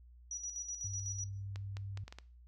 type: tone with tremolo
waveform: sine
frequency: 5840 Hz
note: F#8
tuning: 24 cents flat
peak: -38 dBFS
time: 0.31-1.24 s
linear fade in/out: 2 ms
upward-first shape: square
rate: 8 Hz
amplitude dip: 60%
type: tone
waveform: sine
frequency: 98.9 Hz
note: G2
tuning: 16 cents sharp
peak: -40 dBFS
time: 0.84-2.04 s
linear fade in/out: 5 ms
type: clicks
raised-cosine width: 0.2 ms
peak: -30 dBFS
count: 6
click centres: 1.559 / 1.769 / 1.974 / 2.08 / 2.125 / 2.186 s
effects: noise-tail reverb RT60 0.4 s tail -20 dB re dry + added 60 Hz sine -55 dBFS peak until 2.47 s